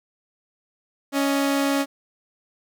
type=tone pair together; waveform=sawtooth; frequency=278.1 / 622.3 Hz; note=C#4 / D#5; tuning=+6 / 0 cents; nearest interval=octave + major second; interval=1394 cents; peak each=-16 / -26 dBFS; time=1.12-1.86 s; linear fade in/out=50 ms; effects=none